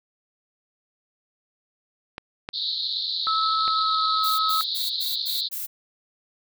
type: clicks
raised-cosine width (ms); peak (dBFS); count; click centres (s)
0.3; -17 / -15 / -17; 3; 2.181 / 2.489 / 3.679
type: band-pass noise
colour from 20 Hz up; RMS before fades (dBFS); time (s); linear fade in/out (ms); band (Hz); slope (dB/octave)
pink; -28; 2.53-5.49; 20; 3700 to 4400; 96
type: tone with pitch glide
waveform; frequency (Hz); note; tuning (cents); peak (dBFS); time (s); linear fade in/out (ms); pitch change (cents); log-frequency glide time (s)
sine; 1300 to 1285.8; E6 to E6; -24 to -43; -21; 3.27-4.61; 0; -19; 3.56-4.01
type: noise bursts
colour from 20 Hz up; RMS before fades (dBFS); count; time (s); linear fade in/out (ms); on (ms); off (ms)
violet; -31; 6; 4.23-5.67; 20; 160; 96
effects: none